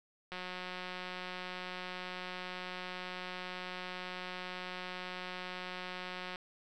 click train, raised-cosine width 0.3 ms, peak -26 dBFS, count 1100, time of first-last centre 0.32-6.358 s, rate 182 Hz, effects none

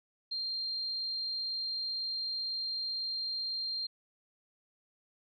sine tone, 4186 Hz, C8, in tune, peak -33 dBFS, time 0.31-3.87 s, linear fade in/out 10 ms, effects none

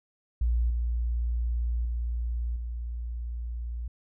sine tone with level steps, 58.8 Hz, A#1, 16 cents sharp, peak -22 / -25 / -27 / -31 dBFS, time 0.41-3.88 s, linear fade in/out 5 ms, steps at 0.7 / 1.85 / 2.56 s, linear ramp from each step 2 ms, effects none

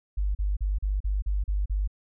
sine tone bursts, 49.64 Hz, G1, 22 cents sharp, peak -23 dBFS, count 8, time 0.17-1.876 s, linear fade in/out 10 ms, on 180 ms, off 38 ms, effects none

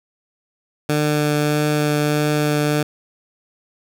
15% pulse tone with vibrato, 149.3 Hz, D3, 29 cents sharp, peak -10 dBFS, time 0.89-2.83 s, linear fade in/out 5 ms, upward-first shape triangle, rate 1.6 Hz, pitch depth 11 cents each way, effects none

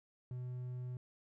triangle tone, 125 Hz, B2, 21 cents sharp, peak -38 dBFS, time 0.31-0.97 s, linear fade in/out 2 ms, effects none

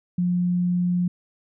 sine tone, 177.7 Hz, F3, 30 cents sharp, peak -19 dBFS, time 0.18-1.08 s, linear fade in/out 5 ms, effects none

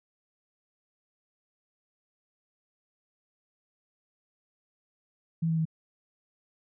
sine tone with pitch steps, 164.2 / 162.22 / 160.26 Hz, E3 / E3 / E3, -6 / -27 / -49 cents, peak -24 dBFS, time 5.42-5.654 s, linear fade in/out 10 ms, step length 78 ms, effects none

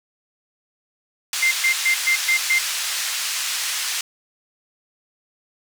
white band-pass noise, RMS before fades -25 dBFS, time 1.33-4.01 s, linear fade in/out 2 ms, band 1500 to 7400 Hz, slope 12 dB/octave
sine tone bursts, 2093 Hz, C7, in tune, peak -15 dBFS, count 6, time 1.42-2.59 s, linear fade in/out 10 ms, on 95 ms, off 120 ms
effects none

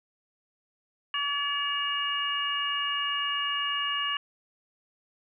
harmonic tone, 571 Hz, D5, 49 cents flat, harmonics 2 / 3 / 4 / 5, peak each -32 / -34 / -40 / -29 dBFS, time 1.14-4.17 s, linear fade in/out 2 ms, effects none

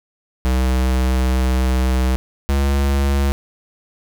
square tone pair in turn, 64 / 69.33 Hz, C2 / C#2, -38 / +1 cents, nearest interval minor second, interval 139 cents, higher second, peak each -15 dBFS, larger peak neither, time 0.45-2.16 / 2.49-3.32 s, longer first, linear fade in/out 0 ms, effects none

